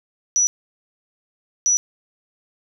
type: tone bursts at uneven times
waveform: sine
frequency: 5890 Hz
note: F#8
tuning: 9 cents flat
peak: -14 dBFS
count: 2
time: 0.36-0.47 / 1.66-1.77 s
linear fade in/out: 0 ms
effects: none